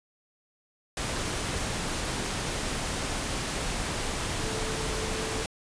sine tone in noise, 440 Hz, A4, in tune, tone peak -37 dBFS, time 4.41-5.42 s, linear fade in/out 2 ms, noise pink, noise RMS -31 dBFS, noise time 0.97-5.46 s, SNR -9 dB, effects resampled to 22050 Hz

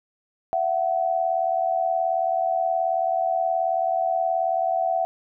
sine tone pair together, 671.3 / 750 Hz, E5 / F#5, +31 / +23 cents, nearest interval major second, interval 192 cents, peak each -23 dBFS, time 0.53-5.05 s, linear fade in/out 0 ms, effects none

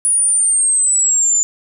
sine exponential sweep, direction down, 9800 to 7040 Hz, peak -11 dBFS, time 0.05-1.43 s, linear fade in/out 0 ms, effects none

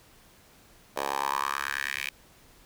10% pulse tone with high-pass filter sweep, 69.3 Hz, C#2, in tune, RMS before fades -31 dBFS, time 0.96-2.1 s, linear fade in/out 10 ms, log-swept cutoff 630 to 2400 Hz, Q 4, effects pink hiss -57 dBFS RMS until 2.65 s

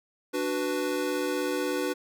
square chord, B minor, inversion first, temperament equal, 293.7 / 370 / 493.9 Hz, D4 / F#4 / B4, 0 / 0 / 0 cents, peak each -32 dBFS, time 0.33-1.94 s, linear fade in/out 20 ms, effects none

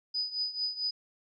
sine tone with tremolo, 4978 Hz, D#8, in tune, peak -27 dBFS, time 0.14-0.91 s, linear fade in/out 10 ms, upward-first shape triangle, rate 4.5 Hz, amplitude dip 85%, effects none

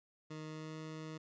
20% pulse tone with pitch glide, 155.56 to 157.28 Hz, D#3 to D#3, 0 to +19 cents, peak -39 dBFS, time 0.3-1.18 s, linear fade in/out 10 ms, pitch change +19 cents, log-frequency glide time 0.44-0.77 s, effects resampled to 16000 Hz

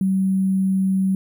sine tone with sample-and-hold, 190.8 Hz, G3, 47 cents flat, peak -16 dBFS, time 0.01-1.15 s, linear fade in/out 2 ms, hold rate 11025 Hz, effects none

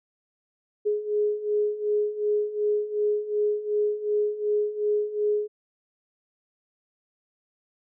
sine beating tone pair, 416.9 / 419.6 Hz, G#4 / G#4, +7 / +18 cents, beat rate 2.7 Hz, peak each -28 / -24 dBFS, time 0.85-5.48 s, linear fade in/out 20 ms, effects none

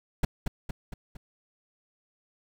brown noise with echo, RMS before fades -22 dBFS, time 0.23-0.25 s, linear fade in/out 5 ms, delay 230 ms, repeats 4, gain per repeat -5 dB, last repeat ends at 1.17 s, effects none

